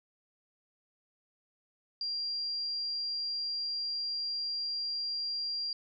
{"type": "tone", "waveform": "sine", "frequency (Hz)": 4763, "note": "D8", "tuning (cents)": 24, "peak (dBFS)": -32, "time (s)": [2.01, 5.73], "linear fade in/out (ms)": 2, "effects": []}